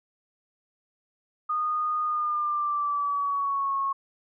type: tone with pitch glide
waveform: sine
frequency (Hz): 1230 to 1095.8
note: D#6 to C#6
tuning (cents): -20 to -20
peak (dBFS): -24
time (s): 1.49-3.93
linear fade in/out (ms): 10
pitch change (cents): -200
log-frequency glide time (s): 2.04-3.76
effects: none